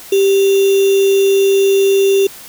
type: tone with sample-and-hold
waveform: sine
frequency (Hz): 392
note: G4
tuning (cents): 0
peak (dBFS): -8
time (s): 0.12-2.27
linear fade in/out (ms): 5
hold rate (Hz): 3150
effects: white hiss -35 dBFS RMS until 2.48 s